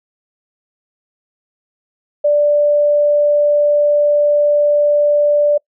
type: tone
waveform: sine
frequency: 587.3 Hz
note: D5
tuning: in tune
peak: -9 dBFS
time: 2.24-5.58 s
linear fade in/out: 10 ms
effects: noise-tail reverb RT60 0.1 s tail -26 dB re dry